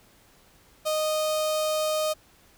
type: tone with notch filter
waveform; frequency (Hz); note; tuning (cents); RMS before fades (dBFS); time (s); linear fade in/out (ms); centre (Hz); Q
sawtooth; 619; D#5; -9; -26; 0.85-2.14; 20; 1900; 1.4
effects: pink hiss -58 dBFS RMS until 2.57 s